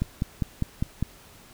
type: click train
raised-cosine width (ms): 5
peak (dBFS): -12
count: 6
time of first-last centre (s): 0.02-1.026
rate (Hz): 4.97
effects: pink hiss -51 dBFS RMS until 1.53 s